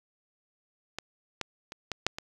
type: clicks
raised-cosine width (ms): 0.2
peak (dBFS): -17 / -14 / -23 / -15 / -7 / -19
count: 6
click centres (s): 0.986 / 1.413 / 1.721 / 1.917 / 2.066 / 2.185
effects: 8-bit